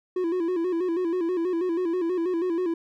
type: tone with vibrato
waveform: triangle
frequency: 349.2 Hz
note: F4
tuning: in tune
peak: -21 dBFS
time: 0.16-2.74 s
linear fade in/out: 5 ms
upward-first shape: square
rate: 6.2 Hz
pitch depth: 83 cents each way
effects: none